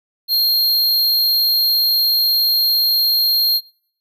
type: tone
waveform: square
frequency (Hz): 4219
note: C8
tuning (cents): +14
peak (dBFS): -13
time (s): 0.28-3.61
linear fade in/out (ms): 50
effects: noise-tail reverb RT60 0.5 s tail -19 dB re dry